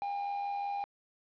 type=tone with amplitude modulation; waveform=triangle; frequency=806 Hz; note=G5; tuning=48 cents sharp; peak=-29 dBFS; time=0.02-0.84 s; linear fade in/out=0 ms; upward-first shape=sine; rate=85.4 Hz; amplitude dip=40%; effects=resampled to 11025 Hz + 10-bit